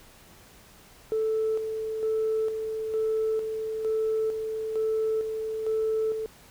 sine tone with tremolo, 439.4 Hz, A4, 2 cents flat, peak -22 dBFS, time 1.12-6.26 s, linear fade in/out 0 ms, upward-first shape square, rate 1.1 Hz, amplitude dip 50%, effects tanh soft clip ceiling -20 dBFS + pink hiss -53 dBFS RMS until 6.5 s

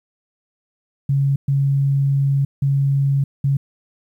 sine tone bursts at uneven times, 138.59 Hz, C#3, in tune, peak -14 dBFS, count 4, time 1.09-1.36 / 1.48-2.45 / 2.62-3.24 / 3.44-3.57 s, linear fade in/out 5 ms, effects 9-bit

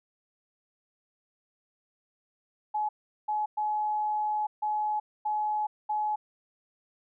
sine tone bursts at uneven times, 848 Hz, G#5, 36 cents sharp, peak -26 dBFS, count 6, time 2.74-2.89 / 3.28-3.46 / 3.57-4.47 / 4.62-5 / 5.25-5.67 / 5.89-6.16 s, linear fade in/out 10 ms, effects none

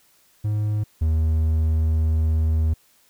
triangle tone pair in turn, 105.6 / 79.24 Hz, G#2 / D#2, +29 / +32 cents, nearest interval perfect fourth, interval 497 cents, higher first, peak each -18 / -15 dBFS, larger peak second, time 0.44-0.84 / 1.01-2.74 s, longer second, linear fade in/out 10 ms, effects white hiss -59 dBFS RMS until 3.09 s

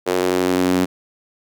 sawtooth tone with high-pass filter sweep, 91.2 Hz, F#2, 24 cents flat, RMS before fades -18 dBFS, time 0.06-0.86 s, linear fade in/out 20 ms, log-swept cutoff 420 to 240 Hz, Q 2.7, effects none

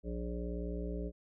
harmonic tone, 59.2 Hz, A#1, 27 cents sharp, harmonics 1 / 3 / 5 / 7 / 9 / 10, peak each -38 / -42 / -45 / -44 / -48 / -50 dBFS, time 0.03-1.12 s, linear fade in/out 50 ms, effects none

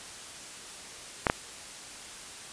clicks, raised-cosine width 0.5 ms, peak -7 dBFS, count 2, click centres 1.268 / 1.299 s, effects white hiss -44 dBFS RMS until 2.52 s + resampled to 22050 Hz

